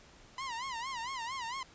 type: tone with vibrato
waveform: sawtooth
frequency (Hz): 994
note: B5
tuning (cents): +11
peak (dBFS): -33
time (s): 0.38-1.63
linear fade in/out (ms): 2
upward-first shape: sine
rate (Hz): 4.4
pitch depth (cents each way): 160
effects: pink hiss -58 dBFS RMS until 1.74 s + resampled to 16000 Hz